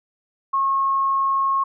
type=tone; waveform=sine; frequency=1087 Hz; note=C#6; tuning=34 cents flat; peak=-17 dBFS; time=0.53-1.64 s; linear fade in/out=10 ms; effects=none